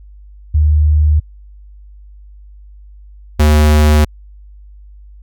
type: tone pair in turn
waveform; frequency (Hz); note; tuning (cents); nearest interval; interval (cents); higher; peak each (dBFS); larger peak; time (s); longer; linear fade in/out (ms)
sine / square; 75.6 / 75.6; D#2 / D#2; -49 / -49; unison; 0; neither; -7; neither; 0.54-1.2 / 3.39-4.05; neither; 10
effects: added 50 Hz sine -35 dBFS peak until 5.22 s